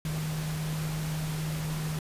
sine tone in noise, 155.56 Hz, D#3, in tune, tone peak -30 dBFS, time 0.05-1.99 s, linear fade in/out 2 ms, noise pink, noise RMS -39 dBFS, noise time 0.05-1.99 s, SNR +6 dB, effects resampled to 32000 Hz

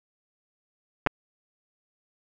clicks, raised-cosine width 0.5 ms, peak -7 dBFS, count 2, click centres 1.064 / 1.071 s, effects none

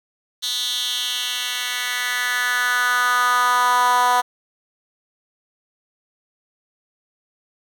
10% pulse tone with high-pass filter sweep, 246.9 Hz, B3, in tune, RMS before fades -20 dBFS, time 0.42-4.22 s, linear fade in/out 20 ms, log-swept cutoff 3900 to 850 Hz, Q 3.3, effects none

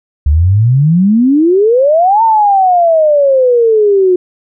sine exponential two-way sweep, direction up then down, 69.3 to 918 to 357.5 Hz, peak -5 dBFS, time 0.26-4.16 s, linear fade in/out 5 ms, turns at 2.23 s, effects none

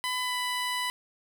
15% pulse tone with pitch glide, 1003 to 993.8 Hz, B5 to B5, +26 to +11 cents, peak -22 dBFS, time 0.04-0.9 s, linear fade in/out 0 ms, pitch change -15 cents, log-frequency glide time 0.21-0.36 s, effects none

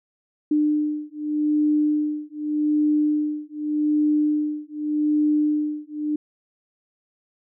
sine beating tone pair, 300 / 300.84 Hz, D4 / D4, +37 / +42 cents, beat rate 0.84 Hz, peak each -22 dBFS, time 0.51-6.16 s, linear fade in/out 5 ms, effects none

